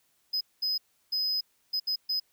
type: tone bursts at uneven times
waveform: triangle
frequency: 5040 Hz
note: D#8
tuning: 21 cents sharp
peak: -25 dBFS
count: 6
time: 0.33-0.41 / 0.62-0.78 / 1.12-1.41 / 1.73-1.8 / 1.87-1.96 / 2.09-2.2 s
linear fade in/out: 10 ms
effects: white hiss -70 dBFS RMS until 2.32 s

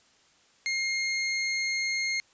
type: tone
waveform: sawtooth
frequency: 2134 Hz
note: C7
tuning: 34 cents sharp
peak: -23 dBFS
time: 0.66-2.2 s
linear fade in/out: 0 ms
effects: white hiss -62 dBFS RMS until 2.33 s + resampled to 16000 Hz

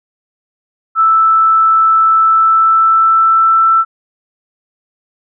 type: tone with pitch glide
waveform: sine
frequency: 1318.5 to 1331.5 Hz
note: E6 to E6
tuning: 0 to +17 cents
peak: -6 dBFS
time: 0.95-3.85 s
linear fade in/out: 50 ms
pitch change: +17 cents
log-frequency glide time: 2.21-3.71 s
effects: none

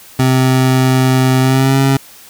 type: tone with pitch glide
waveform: 25% pulse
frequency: 130 to 135.68 Hz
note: C3 to C#3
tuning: -11 to -37 cents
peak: -5 dBFS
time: 0.19-1.97 s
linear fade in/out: 5 ms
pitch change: +74 cents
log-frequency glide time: 1.4-1.78 s
effects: white hiss -39 dBFS RMS until 2.29 s

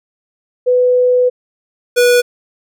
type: tone pair in turn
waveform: sine / square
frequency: 498.1 / 488.1 Hz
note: B4 / B4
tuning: +15 / -20 cents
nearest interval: unison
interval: 35 cents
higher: first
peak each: -8 / -8 dBFS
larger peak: neither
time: 0.66-1.3 / 1.96-2.22 s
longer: first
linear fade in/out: 20 ms
effects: none

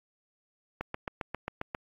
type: click train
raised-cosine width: 0.5 ms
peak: -18 dBFS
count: 8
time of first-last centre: 0.81-1.748 s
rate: 7.46 Hz
effects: AAC 48 kbps

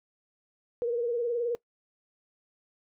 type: tone with vibrato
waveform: sine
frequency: 474 Hz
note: A#4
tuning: 29 cents sharp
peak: -26 dBFS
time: 0.82-1.55 s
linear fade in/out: 0 ms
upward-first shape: sine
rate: 19 Hz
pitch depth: 56 cents each way
effects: noise-tail reverb RT60 0.1 s tail -21 dB re dry

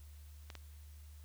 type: clicks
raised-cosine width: 0.2 ms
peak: -30 dBFS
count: 2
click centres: 0.502 / 0.553 s
effects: added 74 Hz sine -51 dBFS peak until 1.24 s + white hiss -66 dBFS RMS until 1.24 s

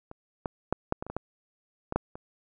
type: clicks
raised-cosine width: 1 ms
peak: -28 / -16 / -11 / -11 / -20 / -26 / -22 / -16 / -17 / -10 / -26 dBFS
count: 11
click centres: 0.114 / 0.458 / 0.726 / 0.924 / 1.025 / 1.066 / 1.1 / 1.166 / 1.924 / 1.96 / 2.155 s
effects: none

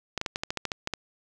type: clicks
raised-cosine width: 0.2 ms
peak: -12 dBFS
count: 11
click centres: 0.177 / 0.214 / 0.262 / 0.359 / 0.435 / 0.505 / 0.573 / 0.653 / 0.718 / 0.874 / 0.937 s
effects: none

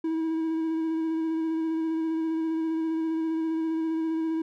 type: tone with vibrato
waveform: triangle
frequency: 322.6 Hz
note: E4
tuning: 37 cents flat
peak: -23 dBFS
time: 0.04-4.42 s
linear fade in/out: 5 ms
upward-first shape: square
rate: 15 Hz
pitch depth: 15 cents each way
effects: none

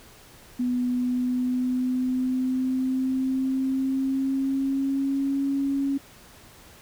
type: tone with pitch glide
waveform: sine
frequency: 247.6 to 276.3 Hz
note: B3 to C#4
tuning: +5 to -6 cents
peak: -22 dBFS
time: 0.59-5.98 s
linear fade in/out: 10 ms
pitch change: +189 cents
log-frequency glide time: 0.89-5.45 s
effects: pink hiss -50 dBFS RMS until 6.81 s

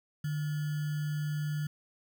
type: tone with sample-and-hold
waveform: sine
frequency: 150 Hz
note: D3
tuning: 37 cents sharp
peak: -30 dBFS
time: 0.24-1.67 s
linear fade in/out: 5 ms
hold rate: 1575 Hz
effects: none

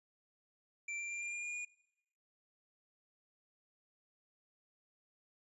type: tone with pitch steps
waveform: square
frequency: 2349 / 2364 / 2379 / 2394 / 2409 / 2425 / 2440 Hz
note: D7 / D7 / D7 / D7 / D7 / D#7 / D#7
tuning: 0 / +11 / +22 / +33 / +43 / -45 / -34 cents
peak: -40 dBFS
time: 0.88-1.65 s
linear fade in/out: 5 ms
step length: 110 ms
effects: noise-tail reverb RT60 0.9 s tail -22 dB re dry + resampled to 24000 Hz

